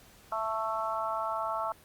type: harmonic tone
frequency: 221 Hz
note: A3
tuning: 8 cents sharp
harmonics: 3 / 4 / 5 / 6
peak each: -35 / -35 / -35 / -35 dBFS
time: 0.32-1.72 s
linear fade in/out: 2 ms
effects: pink hiss -57 dBFS RMS until 1.84 s + Opus 48 kbps